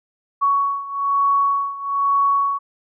sine beating tone pair, 1117 / 1118.1 Hz, C#6 / C#6, +13 / +15 cents, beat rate 1.1 Hz, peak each -18 / -21 dBFS, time 0.41-2.59 s, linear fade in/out 20 ms, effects none

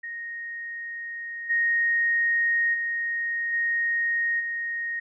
sine tone with level steps, 1864.7 Hz, A#6, in tune, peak -32 / -20 / -25 / -22 / -27 dBFS, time 0.03-5 s, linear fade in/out 10 ms, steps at 1.49 / 2.73 / 3.52 / 4.39 s, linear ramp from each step 20 ms, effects none

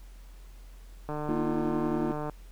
click train, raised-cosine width 1 ms, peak -21 dBFS, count 182, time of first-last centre 1.09-2.297 s, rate 150 Hz
triangle chord, Bb suspended fourth, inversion none, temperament equal, 233.1 / 311.1 / 349.2 Hz, Bb3 / Eb4 / F4, 0 / 0 / 0 cents, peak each -30 dBFS, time 1.29-2.12 s, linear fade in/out 0 ms
effects added 43 Hz sine -45 dBFS peak until 2.51 s + pink hiss -60 dBFS RMS until 2.51 s

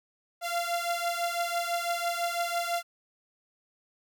sawtooth beating tone pair, 687 / 693 Hz, F5 / F5, -29 / -14 cents, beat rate 6 Hz, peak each -27 / -28 dBFS, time 0.41-2.83 s, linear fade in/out 50 ms, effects none

